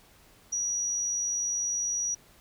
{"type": "tone", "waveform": "sine", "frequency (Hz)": 5800, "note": "F#8", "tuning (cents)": -35, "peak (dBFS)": -27, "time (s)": [0.52, 2.15], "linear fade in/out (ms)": 10, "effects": ["pink hiss -58 dBFS RMS until 2.4 s"]}